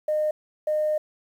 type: tone pair in turn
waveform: sine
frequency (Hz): 611 / 611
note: D#5 / D#5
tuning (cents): -32 / -32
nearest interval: unison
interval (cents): 0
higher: neither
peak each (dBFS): -20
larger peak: neither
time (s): 0.08-0.31 / 0.67-0.98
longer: second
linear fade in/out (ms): 5
effects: tanh soft clip ceiling -16 dBFS + 9-bit